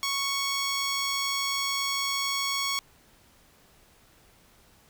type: tone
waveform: 10% pulse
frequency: 1109 Hz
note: C#6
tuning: in tune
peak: -18 dBFS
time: 0.03-2.79 s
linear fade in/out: 0 ms
effects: pink hiss -59 dBFS RMS until 4.89 s